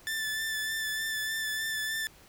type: tone with vibrato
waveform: sawtooth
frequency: 1760 Hz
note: A6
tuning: in tune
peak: -27 dBFS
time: 0.07-2.07 s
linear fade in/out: 0 ms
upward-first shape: sine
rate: 3.3 Hz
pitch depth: 21 cents each way
effects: pink hiss -56 dBFS RMS until 2.28 s